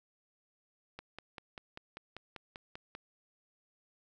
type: click train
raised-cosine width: 0.3 ms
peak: -28 dBFS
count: 11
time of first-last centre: 0.99-2.951 s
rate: 5.1 Hz
effects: none